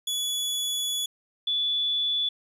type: tone pair in turn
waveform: sawtooth / sine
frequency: 3408 / 3450 Hz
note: G#7 / A7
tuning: +44 / -35 cents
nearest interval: unison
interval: 21 cents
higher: second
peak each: -23 dBFS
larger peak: neither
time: 0.07-1.06 / 1.47-2.29 s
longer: first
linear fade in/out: 5 ms
effects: resampled to 32000 Hz + 10-bit